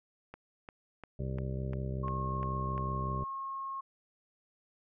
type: click train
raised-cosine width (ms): 0.5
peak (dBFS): -30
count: 8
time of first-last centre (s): 0.34-2.779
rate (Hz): 2.87
type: harmonic tone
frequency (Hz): 65.41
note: C2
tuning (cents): 0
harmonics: 1 / 2 / 3 / 4 / 5 / 6 / 7 / 8 / 9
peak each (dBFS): -38 / -36 / -42 / -53 / -51 / -45 / -53 / -54 / -48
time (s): 1.19-3.24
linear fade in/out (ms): 5
type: tone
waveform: sine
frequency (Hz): 1082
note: C#6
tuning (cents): -42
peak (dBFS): -36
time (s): 2.03-3.81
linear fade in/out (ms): 10
effects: none